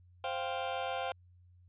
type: chord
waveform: sawtooth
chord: C suspended fourth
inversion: none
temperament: just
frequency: 523.3 / 697.7 / 784.9 Hz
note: C5 / F5 / G5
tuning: 0 / -2 / +2 cents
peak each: -34 dBFS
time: 0.24-1.12 s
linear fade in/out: 2 ms
effects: added 89 Hz sine -58 dBFS peak until 1.68 s + resampled to 8000 Hz